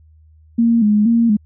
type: tone with vibrato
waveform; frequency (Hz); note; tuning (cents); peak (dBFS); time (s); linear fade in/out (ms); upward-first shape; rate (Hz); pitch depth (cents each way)
sine; 220.5; A3; +4; -10; 0.58-1.37; 10; square; 2.1; 88
effects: added 78 Hz sine -45 dBFS peak until 1.45 s